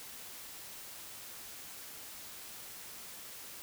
silence, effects white hiss -48 dBFS RMS until 3.62 s

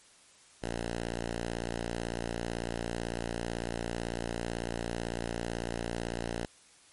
5% pulse tone, 58 Hz, A#1, 8 cents flat, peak -22 dBFS, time 0.62-6.46 s, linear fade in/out 10 ms, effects white hiss -59 dBFS RMS until 6.92 s + MP3 48 kbps

